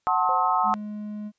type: chord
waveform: sine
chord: F# diminished seventh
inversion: none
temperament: just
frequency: 740 / 888 / 1065.6 / 1278.7 Hz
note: F#5 / A5 / C6 / Eb6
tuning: 0 / +16 / +31 / +47 cents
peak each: -25 dBFS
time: 0.07-0.74 s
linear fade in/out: 0 ms
type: tone with exponential decay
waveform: sine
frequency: 523.3 Hz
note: C5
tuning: in tune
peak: -30 dBFS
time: 0.29-0.89 s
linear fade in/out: 0 ms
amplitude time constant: 130 ms
type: tone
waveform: triangle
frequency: 210 Hz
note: G#3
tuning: 19 cents sharp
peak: -29 dBFS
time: 0.63-1.32 s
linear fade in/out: 50 ms
effects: white hiss -75 dBFS RMS until 1.38 s + resampled to 16000 Hz